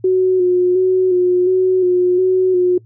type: tone with vibrato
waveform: sine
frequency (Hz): 366.2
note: F#4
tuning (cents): -18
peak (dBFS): -10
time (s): 0.04-2.78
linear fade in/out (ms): 5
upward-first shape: square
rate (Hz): 1.4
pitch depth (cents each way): 27
effects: noise-tail reverb RT60 0.1 s tail -22 dB re dry + added 113 Hz sine -42 dBFS peak until 2.85 s